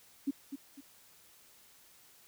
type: tone with echo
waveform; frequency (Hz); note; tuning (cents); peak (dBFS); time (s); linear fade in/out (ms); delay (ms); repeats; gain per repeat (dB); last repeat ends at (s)
sine; 277.2; C#4; 0; -28; 0.27-0.31; 10; 250; 2; -9; 0.81
effects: white hiss -61 dBFS RMS until 2.27 s